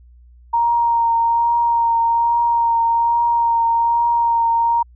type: tone with vibrato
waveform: sine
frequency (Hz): 932.3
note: A#5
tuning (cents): 0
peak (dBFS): -13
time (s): 0.53-4.83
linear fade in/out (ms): 10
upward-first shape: triangle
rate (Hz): 1.2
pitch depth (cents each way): 19
effects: added 60 Hz sine -43 dBFS peak until 4.95 s